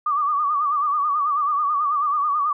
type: tone with vibrato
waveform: sine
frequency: 1174.7 Hz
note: D6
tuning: in tune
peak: -18 dBFS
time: 0.06-2.53 s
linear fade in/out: 5 ms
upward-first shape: sine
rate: 9.2 Hz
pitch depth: 86 cents each way
effects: none

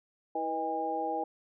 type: harmonic tone with a mistuned harmonic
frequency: 162 Hz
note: E3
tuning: 30 cents flat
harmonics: 2 / 3 / 4 / 5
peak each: -38 / -37 / -38 / -32 dBFS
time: 0.35-1.24 s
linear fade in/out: 5 ms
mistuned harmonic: 4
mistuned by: -55 cents
effects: none

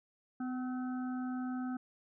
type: harmonic tone with a mistuned harmonic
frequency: 253.3 Hz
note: B3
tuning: 44 cents sharp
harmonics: 1 / 3 / 5 / 6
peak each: -35 / -47 / -50 / -52 dBFS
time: 0.4-1.77 s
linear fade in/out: 5 ms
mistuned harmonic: 5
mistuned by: +28 cents
effects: none

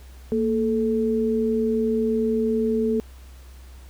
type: tone pair together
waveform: sine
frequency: 230.6 / 435.7 Hz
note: A#3 / A4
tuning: -19 / -17 cents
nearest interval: major seventh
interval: 1102 cents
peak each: -22 dBFS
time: 0.32-3 s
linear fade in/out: 0 ms
effects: added 64 Hz sine -41 dBFS peak until 3.89 s + pink hiss -53 dBFS RMS until 3.89 s

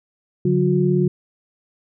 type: tone cluster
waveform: sine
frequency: 145.2 / 183.8 / 360.6 Hz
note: D3 / F#3 / F#4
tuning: -19 / -11 / -45 cents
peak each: -19 dBFS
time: 0.45-1.08 s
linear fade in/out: 5 ms
effects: none

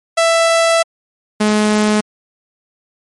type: tone pair in turn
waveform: sawtooth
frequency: 663 / 211.9 Hz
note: E5 / G#3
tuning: +10 / +35 cents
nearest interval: octave + minor sixth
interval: 1975 cents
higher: first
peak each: -6 / -7 dBFS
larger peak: first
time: 0.17-0.83 / 1.4-2.01 s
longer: first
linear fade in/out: 10 ms
effects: MP3 48 kbps

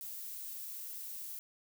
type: noise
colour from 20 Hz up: violet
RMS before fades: -44 dBFS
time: 0.01-1.39 s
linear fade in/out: 0 ms
effects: none

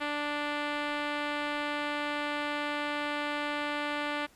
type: tone with low-pass filter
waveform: 5% pulse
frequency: 293.7 Hz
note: D4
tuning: in tune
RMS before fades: -33 dBFS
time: 0-4.27 s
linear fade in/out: 20 ms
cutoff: 3300 Hz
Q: 0.51
effects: pink hiss -61 dBFS RMS until 4.35 s + resampled to 32000 Hz

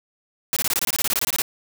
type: noise bursts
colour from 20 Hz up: white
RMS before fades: -22 dBFS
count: 16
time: 0.53-1.419 s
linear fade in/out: 0 ms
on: 34 ms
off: 23 ms
effects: none

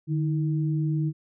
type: tone pair together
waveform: sine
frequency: 151.44 / 320.9 Hz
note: D#3 / E4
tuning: -47 / -46 cents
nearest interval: octave + minor second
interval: 1301 cents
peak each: -23 / -31 dBFS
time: 0.07-1.13 s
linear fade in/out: 50 ms
effects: none

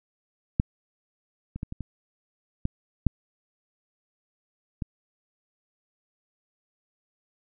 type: clicks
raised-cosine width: 5 ms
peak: -8 / -22 / -19 / -22 / -21 / -13 / -7 / -17 dBFS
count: 8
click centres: 0.599 / 1.56 / 1.631 / 1.724 / 1.807 / 2.654 / 3.067 / 4.822 s
effects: none

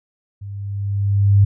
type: tone with level ramp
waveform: sine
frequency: 100 Hz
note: G2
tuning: 35 cents sharp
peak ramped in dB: -29 to -7 dBFS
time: 0.41-1.45 s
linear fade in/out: 10 ms
effects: none

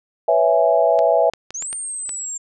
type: chord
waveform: sine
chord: C# minor seventh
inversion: third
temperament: equal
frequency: 493.9 / 554.4 / 659.3 / 830.6 Hz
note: B4 / C#5 / E5 / G#5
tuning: 0 / 0 / 0 / 0 cents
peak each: -20 / -19 / -15 / -21 dBFS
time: 0.28-1.3 s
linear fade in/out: 5 ms
type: clicks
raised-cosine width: 0.2 ms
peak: -16 dBFS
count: 6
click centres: 0.99 / 1.336 / 1.506 / 1.624 / 1.729 / 2.093 s
type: linear two-way sweep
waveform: sine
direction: up then down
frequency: 5920 to 8830 to 7340 Hz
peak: -25 dBFS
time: 1.54-2.38 s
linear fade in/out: 10 ms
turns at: 1.72 s
effects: none

